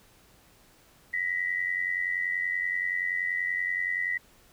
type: tone pair together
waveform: sine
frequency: 1904.5 / 1995 Hz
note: A#6 / B6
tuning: +37 / +17 cents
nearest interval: minor second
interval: 80 cents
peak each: -30 / -29 dBFS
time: 1.13-4.18 s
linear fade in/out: 10 ms
effects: pink hiss -59 dBFS RMS until 4.52 s